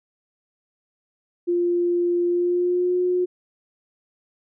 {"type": "tone with pitch glide", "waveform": "sine", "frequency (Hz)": [349.2, 360.7], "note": ["F4", "F#4"], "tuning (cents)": [0, -44], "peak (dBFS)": -18, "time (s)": [1.47, 3.26], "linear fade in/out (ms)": 20, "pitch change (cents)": 56, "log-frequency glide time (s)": [2.26, 2.97], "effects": []}